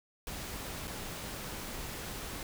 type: noise with dropouts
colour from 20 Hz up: pink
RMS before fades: -41 dBFS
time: 0.27-2.43 s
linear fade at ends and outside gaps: 1 ms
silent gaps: 0.873-0.877 s
effects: none